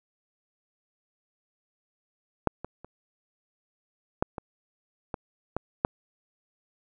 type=clicks; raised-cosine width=1 ms; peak=-7 / -21 / -29 / -9 / -20 / -17 / -14 / -7 dBFS; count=8; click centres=2.473 / 2.646 / 2.846 / 4.225 / 4.382 / 5.142 / 5.566 / 5.849 s; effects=none